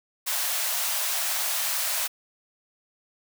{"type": "high-pass noise", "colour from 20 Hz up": "white", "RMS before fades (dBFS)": -27, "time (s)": [0.26, 2.08], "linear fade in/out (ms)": 20, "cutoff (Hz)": 560, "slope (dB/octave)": 96, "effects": []}